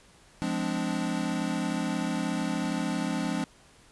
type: chord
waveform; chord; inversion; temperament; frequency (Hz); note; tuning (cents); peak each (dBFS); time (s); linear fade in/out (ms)
square; D half-diminished seventh; first; equal with one note detuned; 174.61 / 207.7 / 256.8 / 293.7; F3 / Ab3 / C4 / D4; 0 / 0 / -32 / 0; -34; 0.42-3.44; 0
effects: pink hiss -57 dBFS RMS until 3.91 s + resampled to 24000 Hz